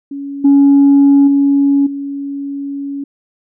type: tone with level steps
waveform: sine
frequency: 280 Hz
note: C#4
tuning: 18 cents sharp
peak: -21 / -3 / -7 / -19 dBFS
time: 0.11-3.04 s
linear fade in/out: 5 ms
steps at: 0.44 / 1.27 / 1.86 s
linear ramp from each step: 10 ms
effects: tanh soft clip ceiling -2 dBFS

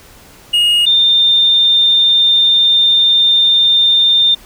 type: tone pair in turn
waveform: triangle / sine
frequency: 2866 / 3611 Hz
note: F7 / A7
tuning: +44 / +44 cents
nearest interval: major third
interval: 400 cents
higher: second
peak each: -7 dBFS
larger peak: neither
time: 0.53-0.86 / 0.86-4.35 s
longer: second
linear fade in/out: 10 ms
effects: pink hiss -41 dBFS RMS until 4.45 s

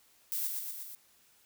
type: noise with echo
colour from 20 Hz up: violet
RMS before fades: -34 dBFS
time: 0.32-0.47 s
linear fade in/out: 0 ms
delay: 120 ms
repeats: 4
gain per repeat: -3 dB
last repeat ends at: 0.95 s
effects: white hiss -65 dBFS RMS until 1.45 s

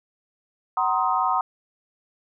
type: chord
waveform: sine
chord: C half-diminished seventh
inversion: second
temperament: just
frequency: 753.5 / 941.9 / 1046.5 / 1255.8 Hz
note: Gb5 / Bb5 / C6 / Eb6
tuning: +31 / +18 / 0 / +16 cents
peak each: -25 dBFS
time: 0.77-1.41 s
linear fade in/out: 2 ms
effects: none

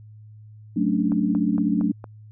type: chord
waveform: sine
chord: D major seventh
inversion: first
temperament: equal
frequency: 185 / 220 / 277.2 / 293.7 Hz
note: F#3 / A3 / C#4 / D4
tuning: 0 / 0 / 0 / 0 cents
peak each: -24 / -23 / -27 / -24 dBFS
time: 0.76-1.92 s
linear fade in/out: 10 ms
type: click train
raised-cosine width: 1 ms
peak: -22 dBFS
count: 5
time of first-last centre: 1.12-2.042 s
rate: 4.34 Hz
effects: added 107 Hz sine -42 dBFS peak until 2.31 s

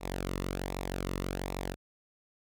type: tone with flanger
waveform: sawtooth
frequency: 46.25 Hz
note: F#1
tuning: in tune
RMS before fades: -36 dBFS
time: 0-1.76 s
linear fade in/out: 50 ms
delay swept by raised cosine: 0.64 to 1.29 ms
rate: 1.3 Hz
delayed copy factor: -0.65
effects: none

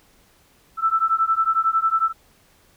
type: beating tone pair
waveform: sine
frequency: 1318.5 / 1329.5 Hz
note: E6 / E6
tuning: 0 / +14 cents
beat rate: 11 Hz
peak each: -20 dBFS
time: 0.77-2.13 s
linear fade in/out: 50 ms
effects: pink hiss -57 dBFS RMS until 2.76 s

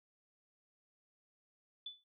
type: tone with exponential decay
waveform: sine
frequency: 3482 Hz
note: A7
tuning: 19 cents flat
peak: -39 dBFS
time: 1.86-2.04 s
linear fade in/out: 5 ms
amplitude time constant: 37 ms
effects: none

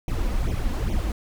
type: noise with flanger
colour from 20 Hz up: brown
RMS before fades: -24 dBFS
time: 0.08-1.12 s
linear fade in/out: 2 ms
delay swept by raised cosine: 0.31 to 4.11 ms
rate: 2.4 Hz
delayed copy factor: +0.9
effects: none

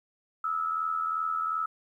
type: tone with amplitude modulation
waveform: sine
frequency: 1300 Hz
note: E6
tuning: 24 cents flat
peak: -24 dBFS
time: 0.44-1.66 s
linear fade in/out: 5 ms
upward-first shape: sine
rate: 82.7 Hz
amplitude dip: 65%
effects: 11-bit

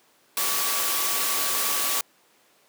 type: tone in noise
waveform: sine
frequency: 1141 Hz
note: C#6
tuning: 50 cents sharp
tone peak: -34 dBFS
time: 0.37-2.01 s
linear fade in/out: 2 ms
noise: white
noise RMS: -25 dBFS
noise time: 0.37-2.01 s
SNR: -12 dB
effects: pink hiss -60 dBFS RMS until 2.68 s + high-pass 300 Hz 12 dB/octave

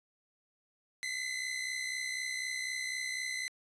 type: tone pair together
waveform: sawtooth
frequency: 2015 / 2079 Hz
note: B6 / C7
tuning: +34 / -12 cents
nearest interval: minor second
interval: 54 cents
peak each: -33 / -36 dBFS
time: 1.03-3.48 s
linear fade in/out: 0 ms
effects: resampled to 22050 Hz

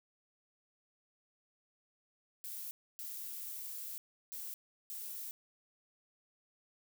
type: noise bursts at uneven times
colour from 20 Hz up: violet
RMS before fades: -44 dBFS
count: 4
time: 2.44-2.71 / 2.99-3.98 / 4.32-4.54 / 4.9-5.31 s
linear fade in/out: 0 ms
effects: none

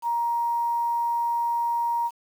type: tone with quantisation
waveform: sine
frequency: 940 Hz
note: A#5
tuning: 14 cents sharp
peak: -22 dBFS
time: 0.02-2.11 s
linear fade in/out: 50 ms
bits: 8
effects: none

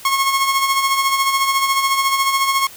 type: tone with tremolo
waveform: sawtooth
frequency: 1088 Hz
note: C#6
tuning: 33 cents flat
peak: -9 dBFS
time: 0.05-2.67 s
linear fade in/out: 2 ms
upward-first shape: sine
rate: 14 Hz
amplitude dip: 50%
effects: white hiss -39 dBFS RMS until 2.76 s

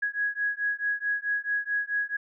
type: beating tone pair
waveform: sine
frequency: 1661.2 / 1665.8 Hz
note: G#6 / G#6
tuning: 0 / +5 cents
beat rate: 4.6 Hz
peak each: -29 dBFS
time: 0.02-2.17 s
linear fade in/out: 10 ms
effects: none

